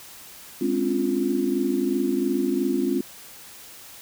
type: chord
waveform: sine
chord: Db major seventh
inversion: second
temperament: equal with one note detuned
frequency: 207.7 / 261.6 / 284.5 / 349.2 Hz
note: Ab3 / C4 / Db4 / F4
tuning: 0 / 0 / +45 / 0 cents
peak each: -29 / -25 / -27 / -25 dBFS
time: 0.61-3.01 s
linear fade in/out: 5 ms
effects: white hiss -44 dBFS RMS until 4.01 s